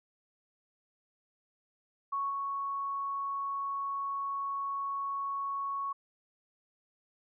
sine tone with level steps, 1108.7 Hz, C#6, in tune, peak -30 / -32 dBFS, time 2.12-5.93 s, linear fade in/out 10 ms, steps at 2.29 s, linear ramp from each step 20 ms, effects none

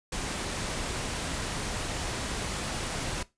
pink noise, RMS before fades -33 dBFS, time 0.12-3.23 s, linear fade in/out 5 ms, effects noise-tail reverb RT60 0.2 s tail -18 dB re dry + resampled to 22050 Hz

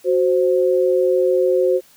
sine tone pair together, 370 / 523.3 Hz, F#4 / C5, 0 / 0 cents, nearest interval tritone, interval 600 cents, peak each -16 dBFS, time 0.04-1.81 s, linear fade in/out 50 ms, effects white hiss -51 dBFS RMS until 1.96 s

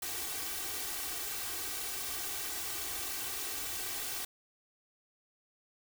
white noise with comb filter, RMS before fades -38 dBFS, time 0.02-4.25 s, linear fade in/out 5 ms, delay 2.6 ms, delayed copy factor +0.9, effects none

